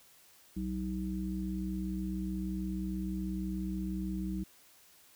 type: harmonic tone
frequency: 63.1 Hz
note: B1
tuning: 38 cents sharp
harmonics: 1 / 3 / 5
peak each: -39 / -35 / -40 dBFS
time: 0.56-4.44 s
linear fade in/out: 10 ms
effects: white hiss -61 dBFS RMS until 5.15 s